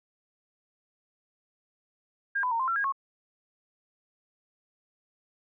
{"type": "tone with pitch steps", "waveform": "sine", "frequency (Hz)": [1612, 1001, 919, 1045, 1355, 1634, 1095], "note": ["G6", "B5", "A#5", "C6", "E6", "G#6", "C#6"], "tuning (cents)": [48, 23, -25, -2, 47, -29, -22], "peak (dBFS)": -25, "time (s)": [2.35, 2.924], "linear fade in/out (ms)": 10, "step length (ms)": 82, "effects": []}